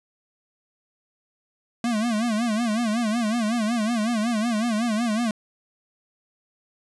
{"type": "tone with vibrato", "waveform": "square", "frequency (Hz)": 225.3, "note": "A3", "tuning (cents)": 41, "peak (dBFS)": -22, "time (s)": [1.84, 5.31], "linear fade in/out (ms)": 2, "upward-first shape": "sine", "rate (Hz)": 5.4, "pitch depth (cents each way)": 130, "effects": ["resampled to 24000 Hz"]}